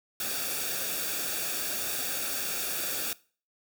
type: noise with comb filter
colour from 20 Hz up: white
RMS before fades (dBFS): -32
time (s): 0.2-3.13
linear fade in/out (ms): 2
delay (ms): 0.98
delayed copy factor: -0.65
effects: noise-tail reverb RT60 0.4 s tail -21 dB re dry